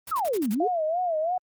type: noise bursts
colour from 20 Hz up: white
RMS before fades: -38 dBFS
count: 6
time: 0.07-0.549 s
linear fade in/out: 5 ms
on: 44 ms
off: 43 ms
type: exponential two-way sweep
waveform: sine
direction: down then up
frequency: 1396.9 to 196 to 471.3 Hz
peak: -23 dBFS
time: 0.11-0.68 s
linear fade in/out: 10 ms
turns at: 0.51 s
type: tone with vibrato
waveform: sine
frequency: 673 Hz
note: E5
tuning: 36 cents sharp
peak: -23 dBFS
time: 0.6-1.38 s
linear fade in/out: 5 ms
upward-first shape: sine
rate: 3 Hz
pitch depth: 150 cents each way
effects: Opus 24 kbps